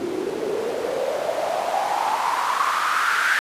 white noise with band-pass filter sweep, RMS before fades -23 dBFS, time 0-3.39 s, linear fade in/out 0 ms, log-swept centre 330 to 1600 Hz, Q 6.2, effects resampled to 32000 Hz

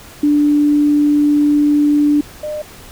sine tone pair in turn, 293.7 / 605.3 Hz, D4 / D#5, 0 / -48 cents, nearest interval octave + minor second, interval 1252 cents, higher second, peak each -9 / -20 dBFS, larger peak first, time 0.23-2.21 / 2.43-2.62 s, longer first, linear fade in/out 5 ms, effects pink hiss -38 dBFS RMS until 2.91 s

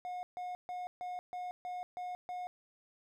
triangle tone bursts, 722 Hz, F#5, 43 cents flat, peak -36 dBFS, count 8, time 0.05-2.47 s, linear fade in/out 0 ms, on 180 ms, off 140 ms, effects none

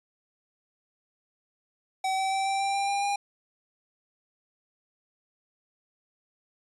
square tone with pitch steps, 763 / 769.2 / 775.4 / 781.7 / 788.1 / 794.5 / 800.9 / 807.4 Hz, G5 / G5 / G5 / G5 / G5 / G5 / G5 / G#5, -47 / -33 / -19 / -5 / +9 / +23 / +37 / -49 cents, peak -26 dBFS, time 2.04-3.16 s, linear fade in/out 5 ms, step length 140 ms, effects resampled to 24000 Hz

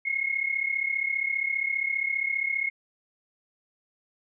sine tone pair together, 2154 / 2189 Hz, C7 / C#7, +50 / -22 cents, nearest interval unison, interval 28 cents, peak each -27 / -29 dBFS, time 0.05-2.7 s, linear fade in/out 10 ms, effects none

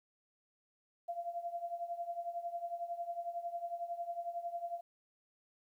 sine tone with tremolo, 689 Hz, F5, 24 cents flat, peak -34 dBFS, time 1.08-4.81 s, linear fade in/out 10 ms, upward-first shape triangle, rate 11 Hz, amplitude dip 85%, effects 12-bit

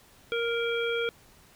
harmonic tone, 466.9 Hz, A#4, 3 cents sharp, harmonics 1 / 3 / 5 / 7, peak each -28 / -33 / -35 / -36 dBFS, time 0.32-1.09 s, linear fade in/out 0 ms, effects pink hiss -57 dBFS RMS until 1.55 s

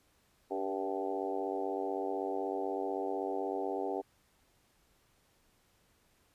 harmonic tone with a mistuned harmonic, 96 Hz, G2, 36 cents flat, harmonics 3 / 4 / 5 / 6 / 7 / 8 / 9, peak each -41 / -37 / -40 / -44 / -42 / -40 / -46 dBFS, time 0.5-4.02 s, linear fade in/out 20 ms, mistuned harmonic 4, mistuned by +31 cents, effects pink hiss -70 dBFS RMS until 6.34 s + resampled to 32000 Hz

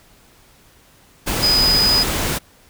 sine tone in noise, 4978 Hz, D#8, in tune, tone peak -13 dBFS, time 1.42-2.04 s, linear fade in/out 20 ms, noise pink, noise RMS -21 dBFS, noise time 1.26-2.39 s, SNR +5 dB, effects pink hiss -51 dBFS RMS until 2.69 s

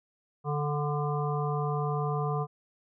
harmonic tone with a mistuned harmonic, 146.6 Hz, D3, 3 cents flat, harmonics 1 / 3 / 5 / 7 / 8, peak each -29 / -34 / -36 / -37 / -38 dBFS, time 0.44-2.47 s, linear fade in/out 50 ms, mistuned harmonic 8, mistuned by +30 cents, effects none

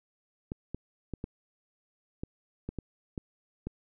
clicks, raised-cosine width 3 ms, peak -22 dBFS, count 9, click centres 0.519 / 0.746 / 1.137 / 1.241 / 2.235 / 2.69 / 2.787 / 3.178 / 3.67 s, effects none

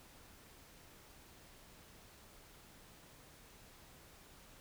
silence, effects pink hiss -60 dBFS RMS until 4.6 s

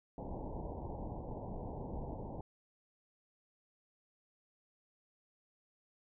pink low-pass noise, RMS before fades -43 dBFS, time 0.18-2.41 s, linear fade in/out 2 ms, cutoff 950 Hz, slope 96 dB/octave, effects none

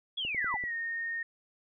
sine linear sweep, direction down, 3441 to 740 Hz, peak -31 dBFS, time 0.17-0.57 s, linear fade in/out 10 ms
click train, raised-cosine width 2 ms, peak -32 dBFS, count 5, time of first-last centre 0.25-0.638 s, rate 10.3 Hz
sine tone with pitch glide, 1975.5 to 1843.2 Hz, B6 to A#6, 0 to -20 cents, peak -32 dBFS, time 0.37-1.23 s, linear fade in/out 5 ms, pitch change -120 cents, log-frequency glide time 0.62-0.73 s
effects none

